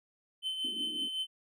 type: tone with tremolo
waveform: triangle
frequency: 3066 Hz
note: G7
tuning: 39 cents flat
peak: -29 dBFS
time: 0.42-1.27 s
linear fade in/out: 50 ms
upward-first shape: triangle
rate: 5.4 Hz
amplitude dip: 55%
type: band-pass noise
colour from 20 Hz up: white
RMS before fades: -47 dBFS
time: 0.64-1.09 s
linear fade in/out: 10 ms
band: 220 to 350 Hz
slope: 48 dB/octave
effects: none